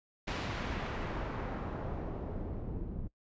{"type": "noise with low-pass filter sweep", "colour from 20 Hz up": "pink", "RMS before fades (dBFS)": -38, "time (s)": [0.27, 3.08], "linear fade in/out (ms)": 10, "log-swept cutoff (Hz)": [4100, 270], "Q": 0.72, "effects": ["noise-tail reverb RT60 0.1 s tail -21 dB re dry", "resampled to 16000 Hz"]}